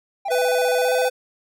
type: tone with vibrato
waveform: triangle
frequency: 724 Hz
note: F#5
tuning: 38 cents flat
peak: -21 dBFS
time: 0.25-1.09 s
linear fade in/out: 10 ms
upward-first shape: square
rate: 15 Hz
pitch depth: 160 cents each way
type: tone with pitch glide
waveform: square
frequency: 498.6 to 504.1 Hz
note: B4 to B4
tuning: +16 to +35 cents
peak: -19 dBFS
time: 0.3-1.1 s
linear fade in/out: 20 ms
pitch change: +19 cents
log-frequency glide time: 0.81-0.92 s
effects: none

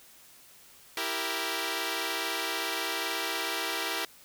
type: chord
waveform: 5% pulse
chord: E diminished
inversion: none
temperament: equal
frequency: 329.6 / 392 / 466.2 Hz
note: E4 / G4 / Bb4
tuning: 0 / 0 / 0 cents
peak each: -23 dBFS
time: 0.97-4.05 s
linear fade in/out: 2 ms
effects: white hiss -55 dBFS RMS until 4.24 s

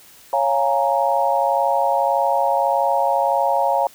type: chord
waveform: sine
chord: Bb minor seventh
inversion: first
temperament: equal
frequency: 554.4 / 698.5 / 830.6 / 932.3 Hz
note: Db5 / F5 / Ab5 / Bb5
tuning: 0 / 0 / 0 / 0 cents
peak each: -21 dBFS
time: 0.33-3.87 s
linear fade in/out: 2 ms
effects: white hiss -47 dBFS RMS until 3.94 s

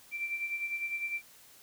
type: tone with tremolo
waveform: sine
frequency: 2349 Hz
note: D7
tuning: in tune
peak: -30 dBFS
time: 0.11-1.22 s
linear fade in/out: 50 ms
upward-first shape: sine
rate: 9.9 Hz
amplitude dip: 60%
effects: white hiss -57 dBFS RMS until 1.62 s

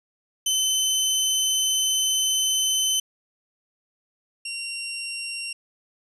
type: tone pair in turn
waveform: 20% pulse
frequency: 3055 / 2757 Hz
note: G7 / F7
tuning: -45 / -23 cents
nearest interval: major second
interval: 178 cents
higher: first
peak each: -15 / -25 dBFS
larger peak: first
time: 0.46-3 / 4.45-5.53 s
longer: first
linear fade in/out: 5 ms
effects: resampled to 32000 Hz

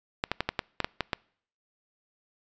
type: clicks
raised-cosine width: 0.3 ms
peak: -10 dBFS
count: 9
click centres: 0.239 / 0.316 / 0.406 / 0.49 / 0.592 / 0.803 / 0.845 / 1.007 / 1.132 s
effects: noise-tail reverb RT60 0.6 s tail -26 dB re dry + resampled to 16000 Hz

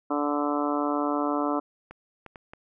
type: harmonic tone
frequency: 146.1 Hz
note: D3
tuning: 9 cents flat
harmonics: 2 / 3 / 4 / 5 / 6 / 7 / 8 / 9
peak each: -27 / -34 / -32 / -33 / -37 / -33 / -35 / -34 dBFS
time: 0.1-1.6 s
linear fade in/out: 10 ms
type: clicks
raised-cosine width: 0.5 ms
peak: -27 dBFS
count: 4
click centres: 1.91 / 2.263 / 2.358 / 2.535 s
effects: none

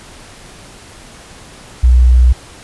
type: tone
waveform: sine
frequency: 61.74 Hz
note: B1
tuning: in tune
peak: -4 dBFS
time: 1.83-2.33 s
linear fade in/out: 10 ms
effects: pink hiss -37 dBFS RMS until 2.63 s + resampled to 24000 Hz

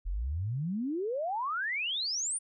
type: exponential sweep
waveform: sine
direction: up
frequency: 39.75 to 9670 Hz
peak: -30 dBFS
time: 0.05-2.39 s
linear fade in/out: 20 ms
effects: none

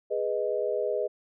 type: chord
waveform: sine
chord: G# minor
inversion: none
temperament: equal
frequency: 415.3 / 493.9 / 622.3 Hz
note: G#4 / B4 / D#5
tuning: 0 / 0 / 0 cents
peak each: -30 dBFS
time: 0.1-1.08 s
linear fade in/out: 20 ms
effects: none

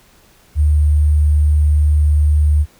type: tone with sample-and-hold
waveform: sine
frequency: 74.8 Hz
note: D2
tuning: 32 cents sharp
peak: -9 dBFS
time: 0.55-2.66 s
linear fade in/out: 50 ms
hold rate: 8820 Hz
effects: pink hiss -50 dBFS RMS until 2.79 s

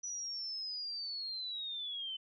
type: linear sweep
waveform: sine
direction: down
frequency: 5920 to 3031 Hz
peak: -38 dBFS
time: 0.03-2.17 s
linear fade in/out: 10 ms
effects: none

